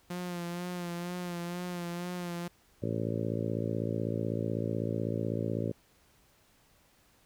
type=tone with vibrato; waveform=sawtooth; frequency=175.6 Hz; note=F3; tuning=10 cents sharp; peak=-31 dBFS; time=0.1-2.48 s; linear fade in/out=5 ms; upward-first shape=sine; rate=2.1 Hz; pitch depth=35 cents each way
type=harmonic tone; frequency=56 Hz; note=A1; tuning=31 cents sharp; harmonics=2 / 3 / 4 / 5 / 6 / 7 / 8 / 9 / 10; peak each=-35 / -37 / -38 / -39 / -40 / -40 / -41 / -42 / -42 dBFS; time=2.82-5.72 s; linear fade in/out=10 ms
effects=pink hiss -65 dBFS RMS until 7.25 s